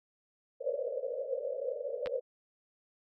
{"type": "band-pass noise", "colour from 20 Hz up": "white", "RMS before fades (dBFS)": -36, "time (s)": [0.6, 2.21], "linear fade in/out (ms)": 20, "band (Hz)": [480, 570], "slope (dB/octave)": 96}
{"type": "clicks", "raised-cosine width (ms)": 0.3, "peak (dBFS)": [-23, -26], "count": 2, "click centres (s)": [2.06, 2.071]}
{"effects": []}